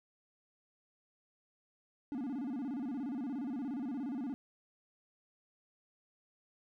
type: tone with vibrato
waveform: triangle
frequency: 261.6 Hz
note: C4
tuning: in tune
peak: -34 dBFS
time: 2.12-4.34 s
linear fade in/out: 0 ms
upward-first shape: square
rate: 17 Hz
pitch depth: 170 cents each way
effects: none